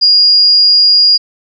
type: tone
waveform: sine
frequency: 4852 Hz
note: D#8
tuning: 44 cents flat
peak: -4 dBFS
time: 0.01-1.18 s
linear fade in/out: 20 ms
effects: none